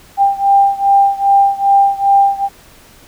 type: beating tone pair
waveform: sine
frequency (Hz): 793 / 795.5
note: G5 / G5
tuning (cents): +20 / +25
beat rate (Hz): 2.5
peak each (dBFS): -10 / -12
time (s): 0.17-2.49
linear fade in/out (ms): 50
effects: pink hiss -43 dBFS RMS until 3.07 s